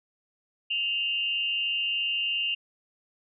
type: tone with amplitude modulation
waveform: sine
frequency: 2794 Hz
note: F7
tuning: in tune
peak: -22 dBFS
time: 0.7-2.55 s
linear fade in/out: 10 ms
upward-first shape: sine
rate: 223 Hz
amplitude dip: 70%
effects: none